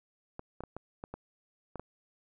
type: clicks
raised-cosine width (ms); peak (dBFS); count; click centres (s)
1; -26; 8; 0.394 / 0.606 / 0.637 / 0.766 / 1.039 / 1.14 / 1.757 / 1.796
effects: none